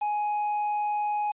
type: tone with quantisation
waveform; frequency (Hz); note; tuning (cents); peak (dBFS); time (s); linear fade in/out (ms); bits
triangle; 835; G#5; +9; -23; 0.01-1.32; 10; 8
effects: resampled to 8000 Hz